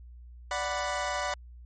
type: chord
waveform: 25% pulse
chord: B minor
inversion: first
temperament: equal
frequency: 587.3 / 740 / 987.8 Hz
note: D5 / F#5 / B5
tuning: 0 / 0 / 0 cents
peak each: -30 dBFS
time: 0.51-1.34 s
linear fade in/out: 2 ms
effects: added 60 Hz sine -45 dBFS peak until 1.65 s + MP3 32 kbps